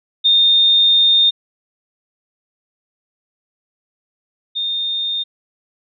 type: tone pair in turn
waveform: sine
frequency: 3649 / 3649 Hz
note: A#7 / A#7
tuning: -38 / -38 cents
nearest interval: unison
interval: 0 cents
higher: neither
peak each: -9 / -18 dBFS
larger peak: first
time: 0.24-1.31 / 4.55-5.24 s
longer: first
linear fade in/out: 20 ms
effects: none